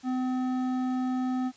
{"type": "tone with hard clipping", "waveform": "triangle", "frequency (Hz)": 255.3, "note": "C4", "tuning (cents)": -42, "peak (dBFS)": -28, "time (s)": [0.03, 1.52], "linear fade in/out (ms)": 50, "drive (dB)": 14, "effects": ["white hiss -56 dBFS RMS until 1.56 s", "resampled to 16000 Hz"]}